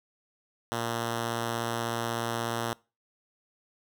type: tone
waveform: 5% pulse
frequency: 116.54 Hz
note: A#2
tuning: in tune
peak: -18 dBFS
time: 0.72-2.73 s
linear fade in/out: 0 ms
effects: noise-tail reverb RT60 0.3 s tail -23 dB re dry